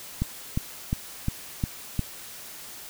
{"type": "click train", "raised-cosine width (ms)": 5, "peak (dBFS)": -12, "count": 6, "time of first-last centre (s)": [0.22, 1.993], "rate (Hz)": 2.82, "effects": ["white hiss -42 dBFS RMS until 2.89 s"]}